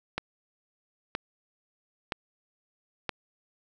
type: click train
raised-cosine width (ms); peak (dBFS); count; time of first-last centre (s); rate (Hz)
0.3; -13; 4; 0.18-3.093; 1.03
effects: none